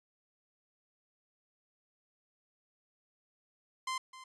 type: tone with echo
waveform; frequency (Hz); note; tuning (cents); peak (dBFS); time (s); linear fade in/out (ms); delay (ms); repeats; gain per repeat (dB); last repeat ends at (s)
sawtooth; 1040; C6; -11; -30; 3.87-3.98; 5; 260; 1; -15; 4.24
effects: resampled to 22050 Hz